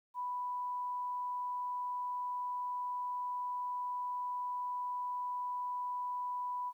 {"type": "tone", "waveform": "sine", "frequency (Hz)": 989, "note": "B5", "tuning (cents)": 2, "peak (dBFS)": -35, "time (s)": [0.14, 6.73], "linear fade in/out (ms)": 50, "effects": ["12-bit"]}